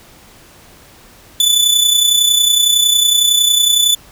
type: tone with amplitude modulation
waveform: sawtooth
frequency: 3485 Hz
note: A7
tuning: 17 cents flat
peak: -4 dBFS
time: 1.4-3.95 s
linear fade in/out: 2 ms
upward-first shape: sine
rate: 30.9 Hz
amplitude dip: 55%
effects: pink hiss -43 dBFS RMS until 4.11 s